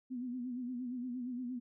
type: tone with vibrato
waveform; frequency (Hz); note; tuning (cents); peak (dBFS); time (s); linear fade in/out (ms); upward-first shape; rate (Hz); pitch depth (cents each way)
sine; 248.4; B3; +10; -37; 0.1-1.6; 20; sine; 8.6; 69
effects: none